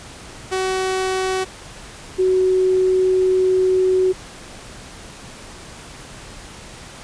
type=tone pair in turn; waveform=sawtooth / sine; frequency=376.4 / 372.7 Hz; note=F#4 / F#4; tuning=+30 / +13 cents; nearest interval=unison; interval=17 cents; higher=first; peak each=-15 / -13 dBFS; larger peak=second; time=0.51-1.45 / 2.18-4.13 s; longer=second; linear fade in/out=20 ms; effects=pink hiss -38 dBFS RMS until 7.03 s + resampled to 22050 Hz